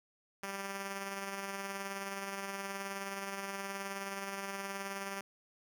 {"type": "tone with tremolo", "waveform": "5% pulse", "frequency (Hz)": 196.6, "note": "G3", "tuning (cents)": 5, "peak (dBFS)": -26, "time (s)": [0.43, 5.21], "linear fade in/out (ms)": 2, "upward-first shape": "sine", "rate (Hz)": 19, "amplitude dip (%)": 35, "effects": []}